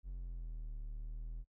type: linear two-way sweep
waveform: triangle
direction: down then up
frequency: 46.25 to 36.71 to 40.99 Hz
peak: -39 dBFS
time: 0.03-1.45 s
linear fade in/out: 50 ms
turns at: 0.81 s
effects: noise-tail reverb RT60 0.1 s tail -26 dB re dry